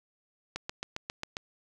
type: click train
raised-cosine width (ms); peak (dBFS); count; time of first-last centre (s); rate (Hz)
0.2; -17; 7; 0.56-1.369; 7.42
effects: none